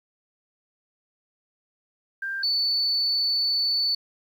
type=tone pair in turn; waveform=sine; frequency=1585 / 4483 Hz; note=G6 / C#8; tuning=+19 / +19 cents; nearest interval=octave + tritone; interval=1800 cents; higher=second; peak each=-27 / -20 dBFS; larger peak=second; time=2.22-2.43 / 2.43-3.95 s; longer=second; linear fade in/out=5 ms; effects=tanh soft clip ceiling -16 dBFS + 10-bit